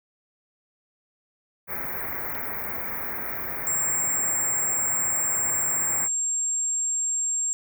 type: band-stop noise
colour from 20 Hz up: white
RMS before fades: -31 dBFS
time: 1.67-6.09 s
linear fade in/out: 50 ms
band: 2300 to 14000 Hz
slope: 96 dB/octave
type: click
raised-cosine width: 0.2 ms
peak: -23 dBFS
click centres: 2.352 s
type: tone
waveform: sine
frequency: 7459 Hz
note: A#8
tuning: in tune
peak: -23 dBFS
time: 3.67-7.53 s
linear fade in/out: 0 ms
effects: none